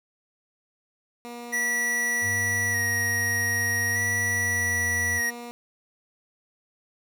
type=tone; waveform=15% pulse; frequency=239 Hz; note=A#3; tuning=43 cents sharp; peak=-30 dBFS; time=1.25-5.51 s; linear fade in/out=0 ms
type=tone with vibrato; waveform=square; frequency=1916 Hz; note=A#6; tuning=47 cents sharp; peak=-24 dBFS; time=1.52-5.31 s; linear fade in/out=20 ms; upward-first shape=square; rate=0.41 Hz; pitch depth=25 cents each way
type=tone with pitch glide; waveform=sine; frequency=98.5 to 88.26 Hz; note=G2 to F2; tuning=+9 to +19 cents; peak=-32 dBFS; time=2.21-5.22 s; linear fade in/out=50 ms; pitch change=-190 cents; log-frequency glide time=4.21-4.81 s
effects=none